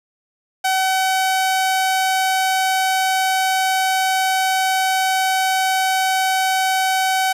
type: tone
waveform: sawtooth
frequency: 758 Hz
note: F#5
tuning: 42 cents sharp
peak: -12 dBFS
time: 0.64-7.33 s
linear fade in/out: 10 ms
effects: resampled to 32000 Hz + 7-bit